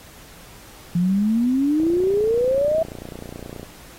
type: exponential sweep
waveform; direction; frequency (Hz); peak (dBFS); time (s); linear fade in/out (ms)
sine; up; 170 to 659; -16; 0.95-2.83; 5
type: click train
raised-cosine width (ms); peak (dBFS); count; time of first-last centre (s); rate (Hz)
2; -21; 55; 1.8-3.631; 29.5
effects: pink hiss -45 dBFS RMS until 3.98 s + AAC 48 kbps